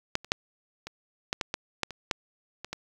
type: clicks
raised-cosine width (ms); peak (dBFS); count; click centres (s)
0.2; -8 / -27 / -6 / -21 / -10 / -11 / -12 / -9 / -22 / -8 / -20 / -17; 12; 0.154 / 0.246 / 0.319 / 0.87 / 1.329 / 1.412 / 1.541 / 1.833 / 1.907 / 2.112 / 2.646 / 2.73
effects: 8-bit